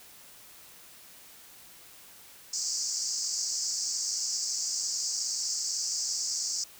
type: band-pass noise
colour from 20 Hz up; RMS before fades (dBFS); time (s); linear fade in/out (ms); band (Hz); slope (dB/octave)
pink; -32; 2.53-6.64; 5; 4700 to 7800; 96
effects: white hiss -52 dBFS RMS until 6.79 s